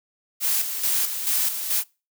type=noise with tremolo; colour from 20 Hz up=blue; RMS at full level=-22 dBFS; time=0.4-1.84 s; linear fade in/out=50 ms; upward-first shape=square; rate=2.3 Hz; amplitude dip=55%; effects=noise-tail reverb RT60 0.3 s tail -24 dB re dry